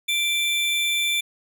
square tone pair together, 2349 / 3525 Hz, D7 / A7, 0 / +2 cents, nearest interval perfect fifth, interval 702 cents, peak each -24 dBFS, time 0.08-1.21 s, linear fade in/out 10 ms, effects none

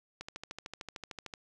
click train, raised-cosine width 0.2 ms, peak -24 dBFS, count 16, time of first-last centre 0.21-1.338 s, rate 13.3 Hz, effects none

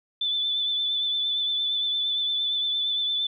sine tone with vibrato, 3505 Hz, A7, 7 cents flat, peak -23 dBFS, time 0.21-3.27 s, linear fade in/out 5 ms, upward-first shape sine, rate 8.7 Hz, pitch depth 25 cents each way, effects none

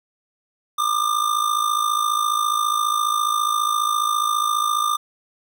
square tone with amplitude modulation, 1200 Hz, D6, 37 cents sharp, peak -16 dBFS, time 0.78-4.97 s, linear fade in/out 10 ms, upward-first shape sine, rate 54.7 Hz, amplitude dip 70%, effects none

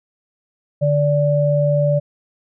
sine tone pair together, 146.83 / 582.3 Hz, D3 / D5, 0 / -15 cents, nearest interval 2 octaves, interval 2385 cents, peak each -16 dBFS, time 0.81-2 s, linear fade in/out 20 ms, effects none

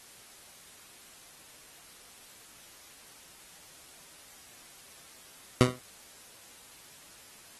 15% pulse tone with exponential decay, 125.5 Hz, B2, 28 cents sharp, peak -8 dBFS, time 5.61-5.79 s, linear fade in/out 0 ms, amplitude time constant 38 ms, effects white hiss -53 dBFS RMS until 7.59 s + AAC 32 kbps

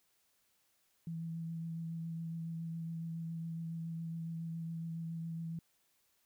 sine tone with vibrato, 164.81 Hz, E3, in tune, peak -38 dBFS, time 1.07-5.59 s, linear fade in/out 2 ms, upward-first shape triangle, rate 7.2 Hz, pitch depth 18 cents each way, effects white hiss -75 dBFS RMS until 6.25 s

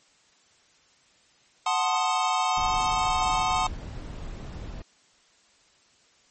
square chord, F# diminished seventh, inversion none, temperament equal, 740 / 880 / 1046.5 / 1244.5 Hz, F#5 / A5 / C6 / Eb6, 0 / 0 / 0 / 0 cents, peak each -28 / -29 / -29 / -30 dBFS, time 1.66-3.67 s, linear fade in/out 5 ms
brown noise, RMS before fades -36 dBFS, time 2.57-4.82 s, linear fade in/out 2 ms
effects white hiss -61 dBFS RMS until 6.3 s + MP3 32 kbps

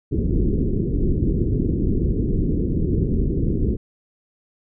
pink low-pass noise, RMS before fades -20 dBFS, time 0.11-3.77 s, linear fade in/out 20 ms, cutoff 410 Hz, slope 48 dB/octave, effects none

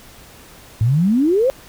sine exponential sweep, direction up, 104.9 to 554.4 Hz, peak -12 dBFS, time 0.81-1.5 s, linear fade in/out 0 ms, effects pink hiss -43 dBFS RMS until 1.68 s

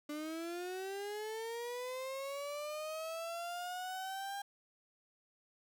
35% pulse linear sweep, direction up, 293.7 to 805 Hz, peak -38 dBFS, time 0.09-4.42 s, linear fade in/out 5 ms, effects none

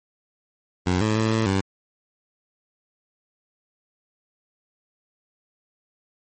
15% pulse tone with pitch steps, 90.4 / 108.3 / 110.7 / 111.4 / 96.7 Hz, F#2 / A2 / A2 / A2 / G2, -40 / -27 / +11 / +22 / -23 cents, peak -13 dBFS, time 0.86-1.61 s, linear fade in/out 10 ms, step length 150 ms, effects MP3 32 kbps

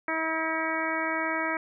harmonic tone, 321.1 Hz, E4, 45 cents flat, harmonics 1 / 2 / 3 / 4 / 5 / 6 / 7, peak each -34 / -34 / -34 / -34 / -34 / -34 / -34 dBFS, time 0.08-1.57 s, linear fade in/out 2 ms, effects none

